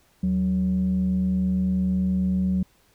sine tone pair together, 76.95 / 185.9 Hz, D#2 / F#3, -19 / +8 cents, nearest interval octave + minor third, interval 1527 cents, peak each -28 / -19 dBFS, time 0.23-2.63 s, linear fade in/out 5 ms, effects tanh soft clip ceiling -16 dBFS + pink hiss -61 dBFS RMS until 2.94 s

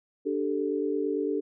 sine chord, D suspended fourth, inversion none, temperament just, 293.7 / 391.6 / 440.5 Hz, D4 / G4 / A4, 0 / -2 / +2 cents, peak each -30 dBFS, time 0.25-1.41 s, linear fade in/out 20 ms, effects none

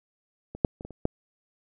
clicks, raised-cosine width 2 ms, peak -24 / -6 / -25 / -26 / -29 / -10 dBFS, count 6, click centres 0.55 / 0.648 / 0.809 / 0.85 / 0.907 / 1.054 s, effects none

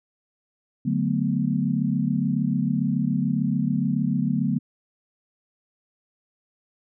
sine chord, B minor seventh, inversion first, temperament equal, 146.83 / 185 / 220 / 246.9 Hz, D3 / F#3 / A3 / B3, 0 / 0 / 0 / 0 cents, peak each -26 dBFS, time 0.85-4.59 s, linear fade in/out 10 ms, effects none

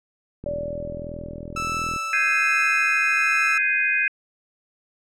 click train, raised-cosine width 3 ms, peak -22 dBFS, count 64, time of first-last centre 0.44-1.962 s, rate 41.4 Hz
sine tone with exponential decay, 580 Hz, D5, 22 cents flat, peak -24 dBFS, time 0.46-3.04 s, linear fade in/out 2 ms, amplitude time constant 560 ms
30% pulse tone with tremolo, 1318.5 Hz, E6, in tune, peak -21 dBFS, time 1.56-3.58 s, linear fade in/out 5 ms, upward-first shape triangle, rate 1.2 Hz, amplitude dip 30%
sine chord, Ab major seventh, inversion third, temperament equal, 1568 / 1661.2 / 2093 / 2489 Hz, G6 / Ab6 / C7 / Eb7, 0 / 0 / 0 / 0 cents, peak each -26 / -25 / -27 / -21 dBFS, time 2.13-4.08 s, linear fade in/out 2 ms
effects low-pass 8000 Hz 12 dB/octave

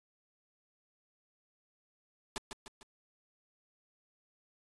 pink noise with echo, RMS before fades -37 dBFS, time 2.36-2.38 s, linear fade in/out 0 ms, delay 150 ms, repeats 3, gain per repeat -6 dB, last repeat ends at 2.83 s, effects resampled to 22050 Hz

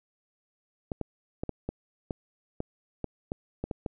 clicks, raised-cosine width 2 ms, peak -18 dBFS, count 12, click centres 0.918 / 1.013 / 1.435 / 1.493 / 1.69 / 2.108 / 2.604 / 3.043 / 3.319 / 3.64 / 3.712 / 3.862 s, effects none

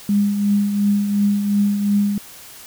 sine tone with tremolo, 203.5 Hz, G#3, 35 cents flat, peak -12 dBFS, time 0.09-2.18 s, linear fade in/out 2 ms, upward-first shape triangle, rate 2.8 Hz, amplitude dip 55%, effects white hiss -40 dBFS RMS until 2.66 s

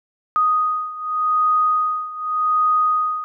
sine beating tone pair, 1244.5 / 1245.35 Hz, D#6 / D#6, 0 / +1 cents, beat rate 0.85 Hz, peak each -18 / -21 dBFS, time 0.36-3.24 s, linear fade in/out 0 ms, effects none

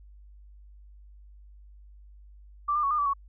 sine tone with pitch steps, 1170 / 1201 / 1114 / 1212 / 1154 / 1113 Hz, D6 / D6 / C#6 / D#6 / D6 / C#6, -7 / +38 / +8 / -46 / -31 / +7 cents, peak -23 dBFS, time 2.68-3.136 s, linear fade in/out 10 ms, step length 76 ms, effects added 50 Hz sine -48 dBFS peak until 3.28 s

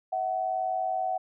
sine tone pair together, 650 / 750.4 Hz, E5 / F#5, -24 / +24 cents, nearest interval major second, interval 248 cents, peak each -33 / -27 dBFS, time 0.12-1.18 s, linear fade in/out 10 ms, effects none

